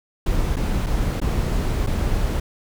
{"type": "noise with dropouts", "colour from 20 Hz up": "brown", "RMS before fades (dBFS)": -21, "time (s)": [0.26, 2.4], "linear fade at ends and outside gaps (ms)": 5, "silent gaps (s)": [[0.56, 0.566], [0.863, 0.866], [1.202, 1.215], [1.866, 1.87]], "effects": []}